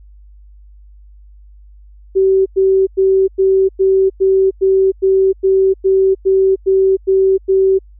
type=tone bursts; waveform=sine; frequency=383.4 Hz; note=G4; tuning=38 cents flat; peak=-8 dBFS; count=14; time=2.15-7.79 s; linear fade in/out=20 ms; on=310 ms; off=100 ms; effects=added 50 Hz sine -38 dBFS peak until 7.99 s